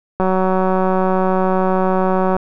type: click train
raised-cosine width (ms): 1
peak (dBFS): -4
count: 406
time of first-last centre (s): 0.2-2.366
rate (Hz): 187
effects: none